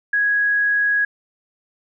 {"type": "tone", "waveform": "sine", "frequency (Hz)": 1661.2, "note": "G#6", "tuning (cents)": 0, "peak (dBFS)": -15, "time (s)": [0.13, 1.05], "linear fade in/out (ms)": 5, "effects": []}